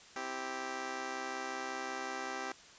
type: chord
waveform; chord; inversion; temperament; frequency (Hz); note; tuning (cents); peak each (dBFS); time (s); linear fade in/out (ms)
10% pulse; C major; none; just; 261.6 / 327 / 392.4; C4 / E4 / G4; 0 / -14 / +2; -36 / -38 / -33; 0.16-2.52; 2
effects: white hiss -56 dBFS RMS until 2.78 s + resampled to 16000 Hz